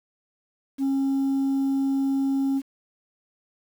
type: tone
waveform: sine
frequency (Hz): 271.9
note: C#4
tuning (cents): -33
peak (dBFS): -18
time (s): 0.78-2.62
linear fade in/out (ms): 50
effects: tanh soft clip ceiling -20 dBFS + 8-bit